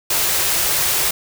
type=band-stop noise; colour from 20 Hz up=white; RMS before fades=-18 dBFS; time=0.1-1.11 s; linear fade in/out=5 ms; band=190 to 300 Hz; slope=96 dB/octave; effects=none